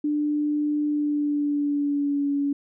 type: tone with pitch glide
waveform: sine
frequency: 296.8 to 283.4 Hz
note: D4 to C#4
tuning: +18 to +38 cents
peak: -21 dBFS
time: 0.04-2.53 s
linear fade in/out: 5 ms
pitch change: -80 cents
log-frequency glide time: 0.85-2.3 s
effects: none